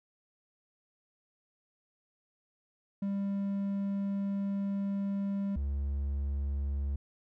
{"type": "tone pair in turn", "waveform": "triangle", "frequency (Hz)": [198.4, 70.02], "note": ["G3", "C#2"], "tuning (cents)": [21, 18], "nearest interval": "octave + tritone", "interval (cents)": 1803, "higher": "first", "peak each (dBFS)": [-28, -28], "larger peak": "neither", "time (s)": [[3.02, 5.56], [5.56, 6.96]], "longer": "first", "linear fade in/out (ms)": 5, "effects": []}